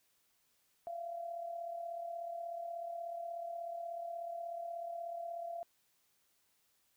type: tone with amplitude modulation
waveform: sine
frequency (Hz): 683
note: F5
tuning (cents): -39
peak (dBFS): -37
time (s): 0.87-5.63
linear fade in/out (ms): 0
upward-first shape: sine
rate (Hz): 36.5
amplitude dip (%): 55
effects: white hiss -75 dBFS RMS until 6.96 s